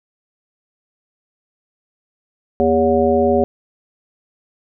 harmonic tone with a mistuned harmonic, 80.7 Hz, E2, 36 cents flat, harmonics 1 / 3 / 5 / 7 / 9, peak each -26 / -18 / -16 / -17 / -20 dBFS, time 2.6-3.44 s, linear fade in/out 0 ms, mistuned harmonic 3, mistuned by -18 cents, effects none

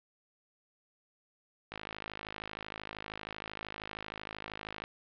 click train, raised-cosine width 0.3 ms, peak -23 dBFS, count 166, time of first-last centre 1.72-4.839 s, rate 52.9 Hz, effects low-pass 4000 Hz 12 dB/octave

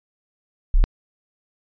sine tone, 33.11 Hz, C1, 21 cents sharp, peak -11 dBFS, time 0.74-0.84 s, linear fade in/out 0 ms, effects resampled to 11025 Hz

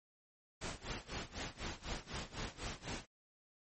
pink noise with tremolo, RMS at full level -41 dBFS, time 0.61-3.06 s, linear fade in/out 10 ms, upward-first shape sine, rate 4 Hz, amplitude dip 90%, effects MP3 32 kbps

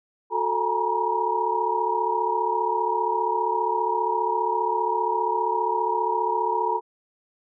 sine tone cluster, 366.3 / 440.8 / 831 / 922 / 957 Hz, F#4 / A4 / G#5 / A#5 / A#5, -17 / +3 / +1 / -19 / +45 cents, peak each -31 / -28 / -32 / -28 / -24 dBFS, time 0.3-6.81 s, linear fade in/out 50 ms, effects none

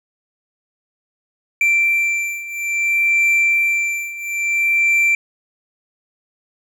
triangle beating tone pair, 2349 / 2349.59 Hz, D7 / D7, 0 / 0 cents, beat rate 0.59 Hz, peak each -18 / -15 dBFS, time 1.61-5.15 s, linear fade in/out 2 ms, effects none

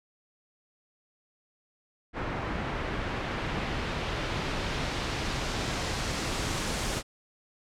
pink noise with low-pass filter sweep, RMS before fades -32 dBFS, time 2.13-7.03 s, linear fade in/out 50 ms, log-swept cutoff 1800 to 8700 Hz, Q 0.87, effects none

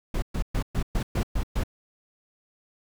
brown noise bursts, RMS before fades -25 dBFS, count 8, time 0.14-1.636 s, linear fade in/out 5 ms, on 82 ms, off 120 ms, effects none

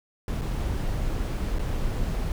brown noise with dropouts, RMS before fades -27 dBFS, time 0.28-2.32 s, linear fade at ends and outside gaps 1 ms, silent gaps 0.412-0.417 / 1.586-1.593 s, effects none

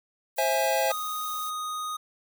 violet noise, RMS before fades -39 dBFS, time 0.36-1.51 s, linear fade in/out 20 ms
square chord, C augmented, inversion none, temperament equal with one note detuned, 530.6 / 659.3 / 830.6 Hz, C5 / E5 / G#5, +24 / 0 / 0 cents, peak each -28 dBFS, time 0.38-0.92 s, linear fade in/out 5 ms
square tone, 1243 Hz, D#6, 2 cents flat, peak -31 dBFS, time 0.9-1.97 s, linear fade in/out 10 ms
effects none

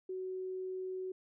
sine tone, 373.2 Hz, F#4, 15 cents sharp, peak -37 dBFS, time 0.09-1.12 s, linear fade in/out 5 ms, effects none

